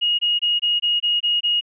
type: tone bursts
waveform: sine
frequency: 2875 Hz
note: F7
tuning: 50 cents sharp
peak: -16 dBFS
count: 8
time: 0.01-1.611 s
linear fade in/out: 20 ms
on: 180 ms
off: 23 ms
effects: none